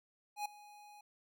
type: tone with ADSR envelope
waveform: square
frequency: 830.6 Hz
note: G#5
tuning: in tune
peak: -35 dBFS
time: 0.36-1.01 s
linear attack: 94 ms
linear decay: 6 ms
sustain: -20 dB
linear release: 4 ms
effects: none

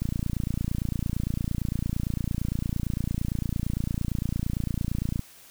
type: click train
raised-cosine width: 5 ms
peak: -15 dBFS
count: 150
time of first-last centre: 0.02-5.194 s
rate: 28.8 Hz
effects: white hiss -51 dBFS RMS until 5.5 s

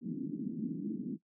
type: band-pass noise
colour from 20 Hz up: white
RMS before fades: -38 dBFS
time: 0.01-1.18 s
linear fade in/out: 50 ms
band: 170 to 300 Hz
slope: 48 dB/octave
effects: noise-tail reverb RT60 0.1 s tail -18 dB re dry

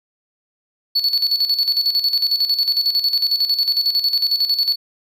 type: tone with tremolo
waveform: triangle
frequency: 4435 Hz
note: C#8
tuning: in tune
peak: -12 dBFS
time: 0.95-4.76 s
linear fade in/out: 10 ms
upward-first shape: square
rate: 11 Hz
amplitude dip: 65%
effects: none

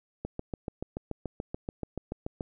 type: click train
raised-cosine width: 2 ms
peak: -20 dBFS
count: 16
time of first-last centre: 0.25-2.408 s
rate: 6.95 Hz
effects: none

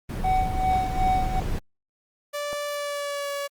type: noise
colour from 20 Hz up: brown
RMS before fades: -27 dBFS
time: 0.09-1.59 s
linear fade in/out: 5 ms
type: tone with tremolo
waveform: triangle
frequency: 750 Hz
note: F#5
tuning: 23 cents sharp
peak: -17 dBFS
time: 0.24-1.4 s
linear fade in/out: 5 ms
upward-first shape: sine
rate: 2.6 Hz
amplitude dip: 75%
type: clicks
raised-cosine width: 1 ms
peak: -23 dBFS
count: 2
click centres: 1.419 / 2.53 s
type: tone with pitch glide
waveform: sawtooth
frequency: 583 to 567.1 Hz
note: D5 to C#5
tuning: -13 to +39 cents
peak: -24 dBFS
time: 2.33-3.48 s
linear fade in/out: 20 ms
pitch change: -48 cents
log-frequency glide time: 2.67-3.3 s
effects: Opus 24 kbps

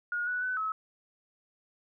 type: tone with pitch steps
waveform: sine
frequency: 1436 / 1477 / 1504 / 1290 Hz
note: F6 / F#6 / F#6 / E6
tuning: +48 / -3 / +28 / -38 cents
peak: -29 dBFS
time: 0.12-0.72 s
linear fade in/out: 2 ms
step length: 150 ms
effects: none

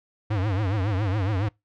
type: tone with vibrato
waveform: square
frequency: 100 Hz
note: G2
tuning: 35 cents sharp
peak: -23 dBFS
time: 0.3-1.49 s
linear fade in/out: 10 ms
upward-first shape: triangle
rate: 7.2 Hz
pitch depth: 200 cents each way
effects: noise-tail reverb RT60 0.2 s tail -25 dB re dry + low-pass 3000 Hz 12 dB/octave

